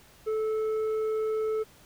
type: tone with tanh clipping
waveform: triangle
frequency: 436.1 Hz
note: A4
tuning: 15 cents flat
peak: -27 dBFS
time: 0.26-1.64 s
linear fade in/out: 20 ms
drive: 10 dB
effects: pink hiss -56 dBFS RMS until 1.85 s